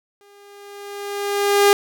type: tone with exponential growth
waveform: sawtooth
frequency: 404.6 Hz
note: G#4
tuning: 45 cents flat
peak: -6 dBFS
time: 0.21-1.73 s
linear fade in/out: 0 ms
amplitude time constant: 330 ms
effects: none

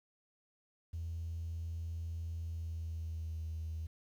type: tone with pitch glide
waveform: triangle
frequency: 82.8 to 80.03 Hz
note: E2 to D#2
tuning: +8 to +49 cents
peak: -34 dBFS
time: 0.93-3.87 s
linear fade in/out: 10 ms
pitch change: -59 cents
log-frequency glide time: 2.41-3.43 s
effects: tanh soft clip ceiling -35 dBFS + 11-bit

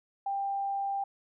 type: tone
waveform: sine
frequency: 792 Hz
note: G5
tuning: 18 cents sharp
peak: -29 dBFS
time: 0.26-1.04 s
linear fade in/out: 5 ms
effects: none

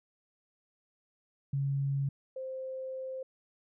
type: tone pair in turn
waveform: sine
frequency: 138.59 / 523.2 Hz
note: C#3 / C5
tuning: 0 / 0 cents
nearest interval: octave + major seventh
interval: 2300 cents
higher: second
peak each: -28 / -36 dBFS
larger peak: first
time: 1.53-2.09 / 2.36-3.23 s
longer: second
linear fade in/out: 5 ms
effects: none

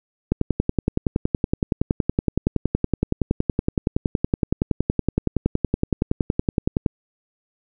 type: click train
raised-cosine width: 3 ms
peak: -5 dBFS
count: 71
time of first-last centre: 0.32-6.862 s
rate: 10.7 Hz
effects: none

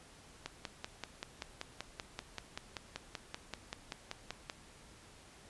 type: click train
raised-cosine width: 0.2 ms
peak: -22 dBFS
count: 22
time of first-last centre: 0.46-4.498 s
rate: 5.2 Hz
effects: pink hiss -58 dBFS RMS until 5.49 s + resampled to 24000 Hz

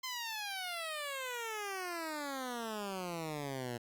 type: exponential sweep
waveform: 10% pulse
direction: down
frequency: 1046.5 to 116.9 Hz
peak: -30 dBFS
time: 0.03-3.78 s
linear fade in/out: 10 ms
effects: Opus 48 kbps

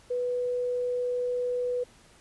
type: tone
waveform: sine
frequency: 493.2 Hz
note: B4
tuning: 2 cents flat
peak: -26 dBFS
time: 0.1-1.84 s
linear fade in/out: 10 ms
effects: pink hiss -57 dBFS RMS until 2.2 s + resampled to 24000 Hz

